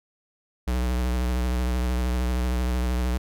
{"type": "tone with vibrato", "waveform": "square", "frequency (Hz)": 61.74, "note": "B1", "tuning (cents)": 0, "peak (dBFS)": -23, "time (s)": [0.67, 3.18], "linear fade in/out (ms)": 10, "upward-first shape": "sine", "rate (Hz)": 13, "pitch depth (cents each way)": 51, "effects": []}